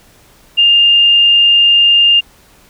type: tone with frequency modulation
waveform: sine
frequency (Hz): 2810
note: F7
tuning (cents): +10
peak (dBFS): -5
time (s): 0.57-2.21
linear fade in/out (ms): 20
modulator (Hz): 30.4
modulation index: 0.47
effects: pink hiss -46 dBFS RMS until 2.69 s